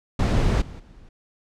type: noise with level steps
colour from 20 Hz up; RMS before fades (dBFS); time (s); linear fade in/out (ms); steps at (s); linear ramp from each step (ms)
brown; -19 / -38 / -48; 0.19-1.09; 5; 0.61 / 0.79; 10
effects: low-pass 7000 Hz 12 dB/octave